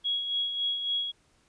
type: tone with tremolo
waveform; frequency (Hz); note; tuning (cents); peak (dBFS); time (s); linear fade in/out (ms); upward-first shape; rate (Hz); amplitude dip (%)
sine; 3322; G#7; 0; -25; 0.04-1.12; 20; sine; 3.6; 50
effects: pink hiss -66 dBFS RMS until 1.48 s + resampled to 22050 Hz